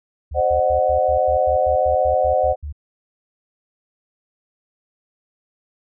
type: tone bursts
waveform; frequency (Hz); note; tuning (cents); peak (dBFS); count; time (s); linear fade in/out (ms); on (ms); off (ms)
sine; 73.42; D2; 0; -26; 13; 0.31-2.726; 10; 100; 93
type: chord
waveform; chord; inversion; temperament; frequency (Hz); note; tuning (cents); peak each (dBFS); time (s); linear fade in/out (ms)
sine; C diminished; none; equal with one note detuned; 523.3 / 609.8 / 740; C5 / Eb5 / Gb5; 0 / -35 / 0; -19; 0.34-2.56; 50
effects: none